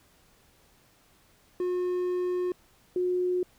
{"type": "tone pair in turn", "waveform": ["triangle", "sine"], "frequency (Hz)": [360, 361.5], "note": ["F#4", "F#4"], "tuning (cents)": [-47, -40], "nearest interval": "unison", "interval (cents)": 7, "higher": "second", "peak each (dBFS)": -24, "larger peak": "neither", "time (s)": [[1.6, 2.52], [2.96, 3.43]], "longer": "first", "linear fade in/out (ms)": 2, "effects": ["pink hiss -62 dBFS RMS until 3.58 s"]}